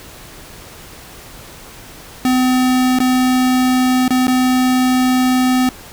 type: tone with dropouts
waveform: square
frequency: 254.7 Hz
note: C4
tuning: 46 cents flat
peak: -12 dBFS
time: 2.25-5.69 s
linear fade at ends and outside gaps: 1 ms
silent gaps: 2.988-3.002 / 4.08-4.106 / 4.27-4.28 s
effects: pink hiss -37 dBFS RMS until 5.92 s